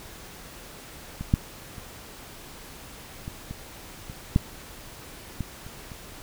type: clicks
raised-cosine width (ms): 5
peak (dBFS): -20 / -6 / -26 / -22 / -22 / -25 / -6 / -16 / -29 / -29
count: 10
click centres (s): 1.21 / 1.339 / 1.782 / 3.279 / 3.51 / 4.099 / 4.361 / 5.407 / 5.665 / 5.918
effects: pink hiss -44 dBFS RMS until 6.22 s